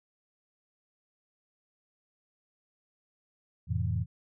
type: chord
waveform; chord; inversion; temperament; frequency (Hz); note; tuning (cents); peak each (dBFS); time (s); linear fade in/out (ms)
sine; F major seventh; none; equal; 87.31 / 110 / 130.81 / 164.81; F2 / A2 / C3 / E3; 0 / 0 / 0 / 0; -31 / -31 / -36 / -36; 3.67-4.06; 50
effects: none